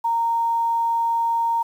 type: tone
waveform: sine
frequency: 925 Hz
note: A#5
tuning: 14 cents flat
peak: -18 dBFS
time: 0.04-1.63 s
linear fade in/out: 10 ms
effects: 8-bit

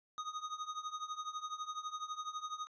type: tone with tremolo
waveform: square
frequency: 1244.5 Hz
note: D#6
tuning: in tune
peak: -37 dBFS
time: 0.18-2.67 s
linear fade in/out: 0 ms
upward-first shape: triangle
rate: 12 Hz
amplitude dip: 90%
effects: resampled to 16000 Hz

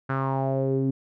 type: tone with low-pass filter sweep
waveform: sawtooth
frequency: 134.5 Hz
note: C3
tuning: 48 cents sharp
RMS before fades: -25 dBFS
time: 0.09-0.91 s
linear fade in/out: 10 ms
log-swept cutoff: 1500 to 290 Hz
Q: 4.4
effects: none

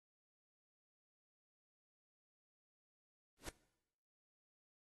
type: noise with exponential growth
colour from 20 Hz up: pink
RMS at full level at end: -42 dBFS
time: 3.37-3.49 s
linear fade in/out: 2 ms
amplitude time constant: 25 ms
effects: noise-tail reverb RT60 0.9 s tail -20 dB re dry + AAC 32 kbps

